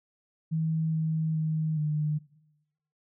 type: tone with pitch steps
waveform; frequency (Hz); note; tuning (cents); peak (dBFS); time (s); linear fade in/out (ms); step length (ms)
sine; 160 / 158.9 / 157.2 / 151.4; D#3 / D#3 / D#3 / D#3; +49 / +37 / +18 / -47; -25; 0.51-2.19; 20; 420
effects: noise-tail reverb RT60 0.9 s tail -20 dB re dry